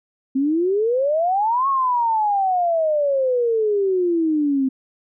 sine exponential two-way sweep, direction up then down, 260 to 1108.7 to 260 Hz, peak -16 dBFS, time 0.35-4.69 s, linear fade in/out 10 ms, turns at 1.68 s, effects none

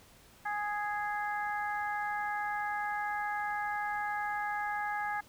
harmonic tone, 415.3 Hz, G#4, in tune, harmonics 2 / 3 / 4 / 5, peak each -34 / -41 / -37 / -44 dBFS, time 0.45-5.21 s, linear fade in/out 10 ms, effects pink hiss -59 dBFS RMS until 5.28 s

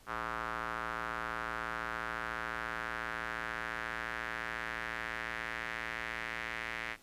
square tone with band-pass filter sweep, 57.1 Hz, A#1, 35 cents flat, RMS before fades -39 dBFS, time 0.06-6.97 s, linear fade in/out 50 ms, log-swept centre 1300 to 2000 Hz, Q 2.9, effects pink hiss -61 dBFS RMS until 7.02 s + resampled to 32000 Hz

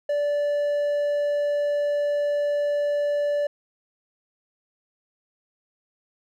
triangle tone, 582 Hz, D5, 16 cents flat, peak -19 dBFS, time 0.09-3.47 s, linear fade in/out 5 ms, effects none

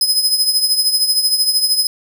sawtooth tone with tremolo, 5060 Hz, D#8, 28 cents sharp, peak -7 dBFS, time 0.01-1.87 s, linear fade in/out 2 ms, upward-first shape triangle, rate 13 Hz, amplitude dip 70%, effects none

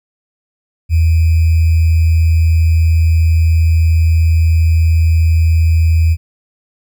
sine tone with sample-and-hold, 81.5 Hz, E2, 19 cents flat, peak -7 dBFS, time 0.89-6.17 s, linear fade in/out 50 ms, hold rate 2450 Hz, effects none

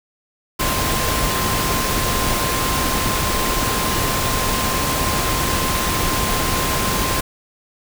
sine tone in noise, 1046.5 Hz, C6, in tune, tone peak -25 dBFS, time 0.59-7.21 s, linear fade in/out 10 ms, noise pink, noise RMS -20 dBFS, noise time 0.59-7.21 s, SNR -8 dB, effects none

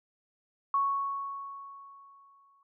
sine tone with exponential decay, 1108.7 Hz, C#6, in tune, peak -23 dBFS, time 0.74-2.63 s, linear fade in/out 2 ms, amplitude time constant 410 ms, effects none

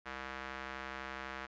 square tone with band-pass filter, 66 Hz, C2, 16 cents sharp, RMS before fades -44 dBFS, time 0.05-1.47 s, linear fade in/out 20 ms, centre 1600 Hz, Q 1.4, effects resampled to 16000 Hz

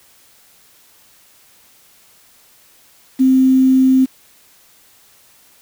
sine tone with quantisation, 261.6 Hz, C4, in tune, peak -8 dBFS, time 3.19-4.06 s, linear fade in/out 20 ms, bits 6, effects white hiss -50 dBFS RMS until 5.61 s

